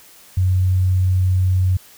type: tone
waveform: sine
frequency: 92.5 Hz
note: F#2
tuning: in tune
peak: -13 dBFS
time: 0.37-1.77 s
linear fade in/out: 5 ms
effects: white hiss -46 dBFS RMS until 1.97 s